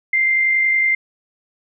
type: tone with amplitude modulation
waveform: sine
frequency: 2093 Hz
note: C7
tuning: in tune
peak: -12 dBFS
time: 0.13-0.95 s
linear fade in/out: 5 ms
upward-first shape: sine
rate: 50.8 Hz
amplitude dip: 30%
effects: none